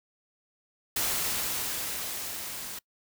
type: noise with level ramp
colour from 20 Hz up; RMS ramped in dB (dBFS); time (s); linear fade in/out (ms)
white; -28 to -39; 0.96-2.79; 5
effects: noise-tail reverb RT60 0.1 s tail -24 dB re dry